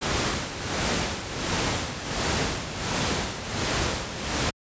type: noise with tremolo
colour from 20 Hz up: pink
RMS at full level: -24 dBFS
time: 0.01-4.51 s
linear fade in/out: 20 ms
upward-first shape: sine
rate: 1.4 Hz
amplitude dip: 65%
effects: high-pass 60 Hz 12 dB/octave + resampled to 16000 Hz